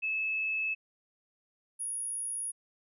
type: tone pair in turn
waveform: sine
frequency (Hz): 2602 / 10408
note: E7 / E9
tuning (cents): -23 / -23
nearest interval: 2 octaves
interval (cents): 2400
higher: second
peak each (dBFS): -29 / -33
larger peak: first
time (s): 0.02-0.75 / 1.79-2.52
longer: neither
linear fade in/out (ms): 20
effects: none